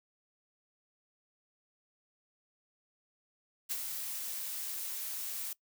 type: noise with ADSR envelope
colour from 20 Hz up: blue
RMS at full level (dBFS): -34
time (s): 3.69-5.53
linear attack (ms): 24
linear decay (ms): 49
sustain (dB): -5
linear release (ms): 4
effects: noise-tail reverb RT60 0.1 s tail -21 dB re dry